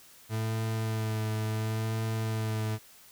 40% pulse tone with vibrato, 110 Hz, A2, in tune, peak -28 dBFS, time 0.29-2.79 s, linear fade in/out 50 ms, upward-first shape sine, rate 0.71 Hz, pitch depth 21 cents each way, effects white hiss -55 dBFS RMS until 3.11 s

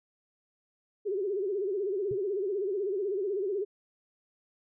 sine tone with vibrato, 393.8 Hz, G4, 8 cents sharp, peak -28 dBFS, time 1.05-3.65 s, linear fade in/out 20 ms, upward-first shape sine, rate 16 Hz, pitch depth 130 cents each way
sine tone with exponential decay, 126.1 Hz, B2, 36 cents sharp, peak -32 dBFS, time 2.11-2.19 s, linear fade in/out 2 ms, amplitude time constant 16 ms
effects none

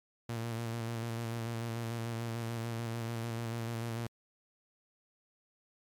sawtooth tone with vibrato, 115.6 Hz, A#2, 14 cents flat, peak -31 dBFS, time 0.29-4.07 s, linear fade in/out 5 ms, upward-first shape square, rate 6.8 Hz, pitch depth 27 cents each way, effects MP3 96 kbps

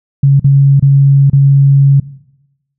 sine tone with dropouts, 138.7 Hz, C#3, 1 cent sharp, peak -3 dBFS, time 0.23-2 s, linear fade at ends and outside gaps 5 ms, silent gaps 0.397-0.443 / 0.797-0.824 / 1.299-1.331 s, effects noise-tail reverb RT60 0.9 s tail -19 dB re dry

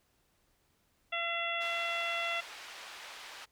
harmonic tone, 679 Hz, F5, 49 cents flat, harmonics 1 / 2 / 3 / 4 / 5, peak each -39 / -39 / -37 / -37 / -40 dBFS, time 1.12-2.41 s, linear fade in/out 10 ms
white band-pass noise, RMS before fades -48 dBFS, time 1.6-3.46 s, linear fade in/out 20 ms, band 660 to 3500 Hz, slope 12 dB/octave
effects pink hiss -73 dBFS RMS until 3.51 s

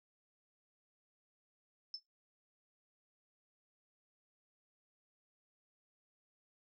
sine tone with exponential decay, 5274 Hz, E8, in tune, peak -36 dBFS, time 1.94-2.01 s, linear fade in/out 2 ms, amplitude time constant 15 ms, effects noise-tail reverb RT60 0.2 s tail -19 dB re dry

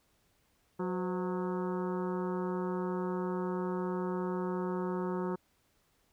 harmonic tone with a mistuned harmonic, 182.9 Hz, F#3, 20 cents flat, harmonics 1 / 2 / 3 / 4 / 5 / 6 / 7 / 8 / 9, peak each -35 / -35 / -43 / -52 / -42 / -47 / -47 / -54 / -57 dBFS, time 0.79-5.36 s, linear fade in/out 10 ms, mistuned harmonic 3, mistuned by -100 cents, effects pink hiss -72 dBFS RMS until 6.12 s

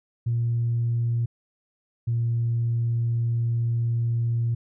sine tone pair in turn, 117.6 / 116.97 Hz, A#2 / A#2, +16 / +6 cents, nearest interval unison, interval 10 cents, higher first, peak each -20 dBFS, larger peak neither, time 0.26-1.26 / 2.07-4.55 s, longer second, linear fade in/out 10 ms, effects tanh soft clip ceiling -17 dBFS

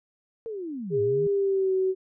sine linear two-way sweep, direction down then up, 465.3 to 103.83 to 165.3 Hz, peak -31 dBFS, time 0.46-1.27 s, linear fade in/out 0 ms, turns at 1.01 s
sine tone with pitch glide, 406.5 to 377.1 Hz, G#4 to F#4, -37 to +33 cents, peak -21 dBFS, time 0.9-1.95 s, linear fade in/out 50 ms, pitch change -130 cents, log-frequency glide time 1.22-1.73 s
effects none

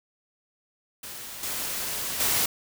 white noise with level steps, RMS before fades -39 / -31 / -24 dBFS, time 1.03-2.46 s, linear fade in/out 5 ms, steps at 1.43 / 2.2 s, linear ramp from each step 2 ms, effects none

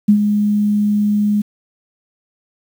sine tone with ADSR envelope, 207.7 Hz, G#3, in tune, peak -5 dBFS, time 0.08-1.42 s, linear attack 11 ms, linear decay 84 ms, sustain -7 dB, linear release 11 ms, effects 7-bit

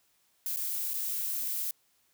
violet noise with dropouts, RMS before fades -33 dBFS, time 0.46-1.71 s, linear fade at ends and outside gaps 1 ms, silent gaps 0.562-0.57 / 0.935-0.94 s, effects white hiss -70 dBFS RMS until 2.13 s

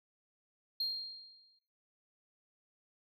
sine tone with exponential decay, 4215 Hz, C8, 12 cents sharp, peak -28 dBFS, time 0.8-1.59 s, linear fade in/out 5 ms, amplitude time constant 170 ms, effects noise-tail reverb RT60 0.7 s tail -18 dB re dry + tanh soft clip ceiling -30 dBFS

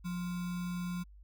sine tone with sample-and-hold, 177.6 Hz, F3, 29 cents sharp, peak -34 dBFS, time 0.04-1.04 s, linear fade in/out 20 ms, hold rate 1225 Hz, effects added 50 Hz sine -52 dBFS peak until 1.23 s

